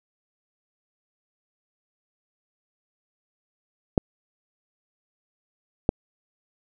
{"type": "clicks", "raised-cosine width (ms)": 2, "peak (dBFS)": -4, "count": 2, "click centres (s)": [3.978, 5.891], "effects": []}